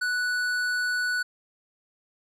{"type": "tone with tanh clipping", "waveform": "sine", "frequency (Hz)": 1480, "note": "F#6", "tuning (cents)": 0, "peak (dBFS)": -26, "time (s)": [0.01, 1.23], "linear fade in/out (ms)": 10, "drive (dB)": 13, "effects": []}